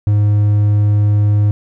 triangle tone, 103.83 Hz, G#2, in tune, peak -7 dBFS, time 0.07-1.51 s, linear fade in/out 0 ms, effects none

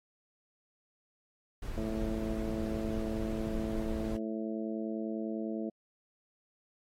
brown noise, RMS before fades -38 dBFS, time 1.62-4.17 s, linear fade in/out 5 ms
harmonic tone, 110 Hz, A2, in tune, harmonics 2 / 3 / 4 / 5 / 6, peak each -36 / -38 / -43 / -45 / -44 dBFS, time 1.77-5.7 s, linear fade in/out 10 ms
effects AAC 48 kbps

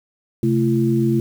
sine tone cluster, 132 / 220.3 / 339.9 Hz, C3 / A3 / F4, +16 / +2 / -47 cents, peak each -19 dBFS, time 0.43-1.2 s, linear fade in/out 2 ms, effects 7-bit

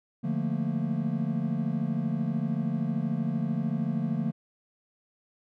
triangle chord, Bb major seventh, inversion first, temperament equal, 146.83 / 174.61 / 220 / 233.1 Hz, D3 / F3 / A3 / Bb3, 0 / 0 / 0 / 0 cents, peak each -30 dBFS, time 0.23-4.32 s, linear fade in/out 20 ms, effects none

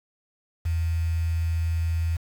sine tone with quantisation, 82.6 Hz, E2, 4 cents sharp, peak -22 dBFS, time 0.65-2.17 s, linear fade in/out 10 ms, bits 7, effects none

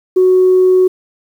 sine tone, 370 Hz, F#4, in tune, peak -5 dBFS, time 0.16-0.88 s, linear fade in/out 10 ms, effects tanh soft clip ceiling -2 dBFS + 7-bit

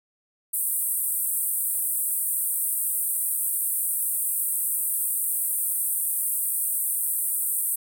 pink band-pass noise, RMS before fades -26 dBFS, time 0.53-7.76 s, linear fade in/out 10 ms, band 8400 to 16000 Hz, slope 96 dB/octave, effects none

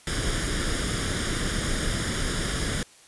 pink noise with comb filter, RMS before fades -27 dBFS, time 0.07-2.83 s, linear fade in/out 2 ms, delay 0.58 ms, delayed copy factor +0.65, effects white hiss -53 dBFS RMS until 3.07 s + resampled to 24000 Hz

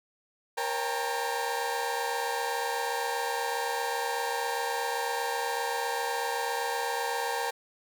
30% pulse tone cluster, 472.4 / 546 / 795 / 860 / 917 Hz, A#4 / C#5 / G5 / A5 / A#5, +23 / -26 / +24 / -40 / -29 cents, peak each -32 / -36 / -31 / -37 / -32 dBFS, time 0.57-7.51 s, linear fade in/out 10 ms, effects none

